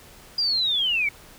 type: linear sweep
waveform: sine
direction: down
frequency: 4880 to 2200 Hz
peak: -20 dBFS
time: 0.38-1.09 s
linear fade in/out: 5 ms
effects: pink hiss -48 dBFS RMS until 1.38 s